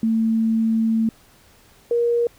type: tone pair in turn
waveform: sine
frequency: 224 / 472.9 Hz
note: A3 / A#4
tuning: +31 / +25 cents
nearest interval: octave + minor second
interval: 1294 cents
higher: second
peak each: -16 dBFS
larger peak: neither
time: 0.03-1.09 / 1.91-2.27 s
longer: first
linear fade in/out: 2 ms
effects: pink hiss -53 dBFS RMS until 2.38 s